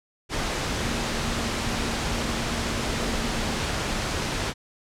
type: tone in noise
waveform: sine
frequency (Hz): 231.2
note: A#3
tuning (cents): -14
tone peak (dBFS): -34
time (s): 0.8-3.65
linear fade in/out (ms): 50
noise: pink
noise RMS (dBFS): -27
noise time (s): 0.29-4.54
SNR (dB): -10
effects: low-pass 7000 Hz 12 dB/octave